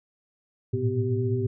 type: tone cluster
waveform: sine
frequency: 107.1 / 114.1 / 122.1 / 250.6 / 387.8 Hz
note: A2 / A#2 / B2 / B3 / G4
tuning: -46 / -37 / -19 / +25 / -19 cents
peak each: -30 / -28 / -29 / -33 / -28 dBFS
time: 0.73-1.47 s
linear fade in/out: 10 ms
effects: none